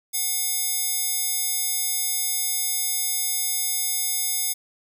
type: tone with high-pass filter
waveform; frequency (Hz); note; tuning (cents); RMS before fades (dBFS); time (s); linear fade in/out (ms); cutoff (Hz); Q
square; 720; F#5; -47; -25; 0.13-4.54; 20; 7200; 0.66
effects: none